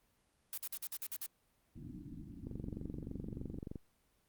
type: noise bursts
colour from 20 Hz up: blue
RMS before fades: -41 dBFS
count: 8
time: 0.53-1.262 s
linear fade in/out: 0 ms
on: 46 ms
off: 52 ms
type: low-pass noise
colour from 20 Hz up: white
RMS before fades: -49 dBFS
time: 1.75-3.59 s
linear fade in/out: 10 ms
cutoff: 320 Hz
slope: 96 dB/octave
type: click train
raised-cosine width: 3 ms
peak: -30 dBFS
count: 31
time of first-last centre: 2.47-3.758 s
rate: 23.3 Hz
effects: pink hiss -75 dBFS RMS until 4.28 s + Opus 32 kbps